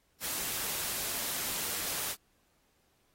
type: noise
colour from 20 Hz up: white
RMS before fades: -35 dBFS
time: 0.2-2.16 s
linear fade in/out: 50 ms
effects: pink hiss -72 dBFS RMS until 3.14 s + AAC 48 kbps